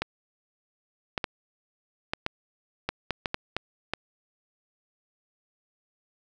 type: clicks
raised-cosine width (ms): 0.3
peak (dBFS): -11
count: 11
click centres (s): 0.02 / 1.178 / 1.242 / 2.135 / 2.264 / 2.89 / 3.107 / 3.258 / 3.344 / 3.566 / 3.936
effects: none